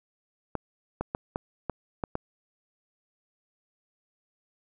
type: clicks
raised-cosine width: 1 ms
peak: -15 dBFS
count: 7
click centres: 0.553 / 1.01 / 1.149 / 1.359 / 1.697 / 2.038 / 2.154 s
effects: none